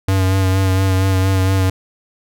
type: tone with vibrato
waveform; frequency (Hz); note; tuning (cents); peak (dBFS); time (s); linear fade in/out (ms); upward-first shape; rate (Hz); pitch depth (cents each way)
square; 95; F#2; +46; -13; 0.08-1.7; 5; sine; 4.3; 26
effects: none